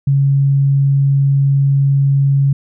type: tone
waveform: sine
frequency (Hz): 138.59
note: C#3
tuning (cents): 0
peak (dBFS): -9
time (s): 0.07-2.53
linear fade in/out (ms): 5
effects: none